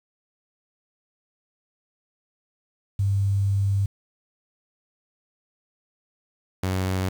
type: tone pair in turn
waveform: sine / sawtooth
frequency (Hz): 99 / 93.54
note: G2 / F#2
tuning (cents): +18 / +19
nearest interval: minor second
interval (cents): 99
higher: first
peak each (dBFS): -19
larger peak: neither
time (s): 2.99-3.86 / 6.63-7.09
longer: first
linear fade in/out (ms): 5
effects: 8-bit